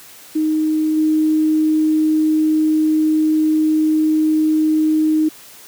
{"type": "tone with level steps", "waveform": "sine", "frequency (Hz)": 311.1, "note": "D#4", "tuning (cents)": 0, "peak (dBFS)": [-14, -12], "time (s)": [0.35, 5.29], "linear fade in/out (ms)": 10, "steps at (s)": 0.96, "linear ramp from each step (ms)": 20, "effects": ["white hiss -41 dBFS RMS until 5.67 s", "high-pass 100 Hz 12 dB/octave"]}